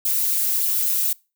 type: noise with flanger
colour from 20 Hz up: violet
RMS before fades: -21 dBFS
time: 0.05-1.13 s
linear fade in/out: 5 ms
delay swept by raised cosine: 0.24 to 5.24 ms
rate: 1.7 Hz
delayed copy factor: +0.55
effects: noise-tail reverb RT60 0.3 s tail -24 dB re dry